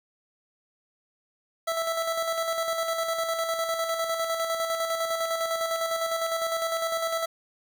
25% pulse tone with tremolo, 659.3 Hz, E5, in tune, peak -21 dBFS, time 1.67-7.26 s, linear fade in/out 10 ms, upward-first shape square, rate 9.9 Hz, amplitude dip 40%, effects 9-bit

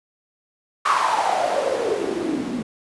white noise with band-pass filter sweep, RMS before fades -22 dBFS, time 0.85-2.63 s, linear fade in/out 10 ms, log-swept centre 1200 to 220 Hz, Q 6.3, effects resampled to 24000 Hz

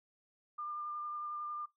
sine tone with vibrato, 1200 Hz, D6, 37 cents sharp, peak -38 dBFS, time 0.58-1.66 s, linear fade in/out 10 ms, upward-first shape sine, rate 11 Hz, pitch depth 11 cents each way, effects noise-tail reverb RT60 0.2 s tail -24 dB re dry

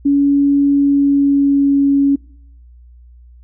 sine tone with pitch glide, 282.2 to 279.1 Hz, C#4 to C#4, +31 to +12 cents, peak -9 dBFS, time 0.05-2.16 s, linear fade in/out 10 ms, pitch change -19 cents, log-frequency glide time 0.68-1.89 s, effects noise-tail reverb RT60 0.7 s tail -26 dB re dry + added 60 Hz sine -39 dBFS peak until 3.43 s

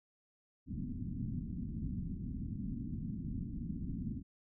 white low-pass noise, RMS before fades -40 dBFS, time 0.66-4.23 s, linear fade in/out 50 ms, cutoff 260 Hz, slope 48 dB/octave, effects none

